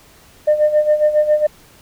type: tone with tremolo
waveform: sine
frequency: 604 Hz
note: D5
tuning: 48 cents sharp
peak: -7 dBFS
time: 0.47-1.47 s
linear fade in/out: 10 ms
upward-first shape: sine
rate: 7.3 Hz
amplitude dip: 75%
effects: tanh soft clip ceiling -6 dBFS + pink hiss -47 dBFS RMS until 1.81 s